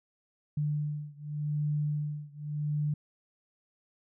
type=beating tone pair; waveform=sine; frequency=148.4 / 149.26 Hz; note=D3 / D3; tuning=+18 / +28 cents; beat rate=0.86 Hz; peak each=-32 / -33 dBFS; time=0.57-2.94 s; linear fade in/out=5 ms; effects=none